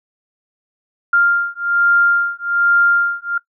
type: beating tone pair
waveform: sine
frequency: 1396.9 / 1398.1 Hz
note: F6 / F6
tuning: 0 / +1 cents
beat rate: 1.2 Hz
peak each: -15 dBFS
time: 1.13-3.38 s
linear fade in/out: 5 ms
effects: noise-tail reverb RT60 0.1 s tail -20 dB re dry